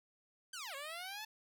10% pulse linear two-way sweep, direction down then up, 1592 to 536 to 883 Hz, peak -35 dBFS, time 0.53-1.25 s, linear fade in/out 5 ms, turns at 0.75 s, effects none

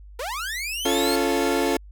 sawtooth linear sweep, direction up, 440 to 4404 Hz, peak -24 dBFS, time 0.19-1.16 s, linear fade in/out 5 ms
30% pulse chord, Db augmented, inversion none, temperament equal with one note detuned, 277.2 / 347.2 / 440 Hz, Db4 / F4 / A4, 0 / -10 / 0 cents, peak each -22 dBFS, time 0.85-1.77 s, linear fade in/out 5 ms
effects added 50 Hz sine -41 dBFS peak until 1.91 s

